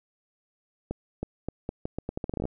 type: accelerating click train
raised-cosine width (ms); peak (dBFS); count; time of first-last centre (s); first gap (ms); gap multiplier
2; -17; 16; 0.91-2.454; 320; 0.8
effects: none